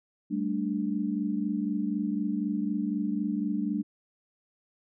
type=chord; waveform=sine; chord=G suspended second; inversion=none; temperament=equal; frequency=196 / 220 / 293.7 Hz; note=G3 / A3 / D4; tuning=0 / 0 / 0 cents; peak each=-31 dBFS; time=0.3-3.83 s; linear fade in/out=20 ms; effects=none